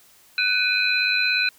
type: tone cluster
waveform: sine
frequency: 1495 / 2439 / 2536 / 4048 Hz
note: F#6 / D#7 / D#7 / B7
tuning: +17 / -35 / +32 / +42 cents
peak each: -24 dBFS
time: 0.38-1.49 s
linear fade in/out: 2 ms
effects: white hiss -54 dBFS RMS until 1.58 s